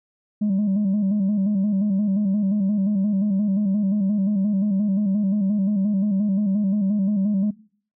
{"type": "tone with vibrato", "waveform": "sine", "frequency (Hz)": 200.8, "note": "G3", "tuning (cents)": 42, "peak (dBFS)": -16, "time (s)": [0.41, 7.51], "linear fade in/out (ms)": 10, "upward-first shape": "square", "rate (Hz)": 5.7, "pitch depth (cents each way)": 75, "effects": ["noise-tail reverb RT60 0.5 s tail -21 dB re dry", "tanh soft clip ceiling -16 dBFS"]}